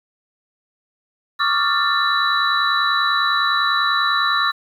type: tone cluster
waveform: sine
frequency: 1126 / 1196 / 1385 / 1776 / 3935 Hz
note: C#6 / D6 / F6 / A6 / B7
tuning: +27 / +31 / -15 / +16 / -7 cents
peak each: -22 dBFS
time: 1.39-4.52 s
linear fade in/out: 20 ms
effects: 8-bit